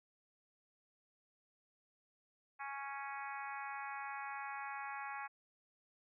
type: harmonic tone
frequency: 277.2 Hz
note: C#4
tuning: in tune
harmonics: 3 / 4 / 5 / 6 / 7 / 8 / 9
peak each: -46 / -48 / -51 / -50 / -53 / -53 / -55 dBFS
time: 2.59-5.28 s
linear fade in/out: 20 ms
effects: none